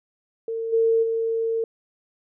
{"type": "tone with level steps", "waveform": "sine", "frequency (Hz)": 453.5, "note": "A#4", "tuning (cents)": -48, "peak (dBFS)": [-25, -16, -21], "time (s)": [0.48, 1.64], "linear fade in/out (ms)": 2, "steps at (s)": [0.72, 1.02], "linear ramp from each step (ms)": 20, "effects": []}